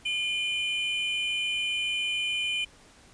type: tone pair together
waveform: triangle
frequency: 2413 / 3040 Hz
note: D7 / F#7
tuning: +46 / +46 cents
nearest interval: major third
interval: 400 cents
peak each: -28 dBFS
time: 0.05-2.65 s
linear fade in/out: 10 ms
effects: pink hiss -55 dBFS RMS until 3.13 s + resampled to 22050 Hz